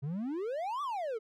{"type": "exponential two-way sweep", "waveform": "triangle", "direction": "up then down", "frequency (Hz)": [131.5, 1196, 419.3], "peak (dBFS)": -31, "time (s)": [0.02, 1.19], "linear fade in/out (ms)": 20, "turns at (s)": 0.82, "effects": []}